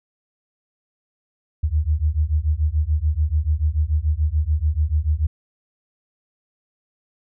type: beating tone pair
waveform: sine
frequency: 73.3 / 80.2 Hz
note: D2 / E2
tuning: -3 / -47 cents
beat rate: 6.9 Hz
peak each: -20 dBFS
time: 1.63-5.27 s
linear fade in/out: 10 ms
effects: none